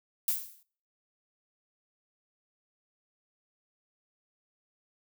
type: noise with exponential decay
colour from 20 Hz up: violet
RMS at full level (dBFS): -26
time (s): 0.28-0.63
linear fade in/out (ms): 1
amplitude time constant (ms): 76
effects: noise-tail reverb RT60 0.5 s tail -23 dB re dry